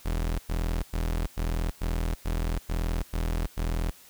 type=tone bursts; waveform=35% pulse; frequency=41.09 Hz; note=E1; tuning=5 cents flat; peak=-24 dBFS; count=9; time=0.05-3.91 s; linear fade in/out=10 ms; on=340 ms; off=100 ms; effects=white hiss -53 dBFS RMS until 4.09 s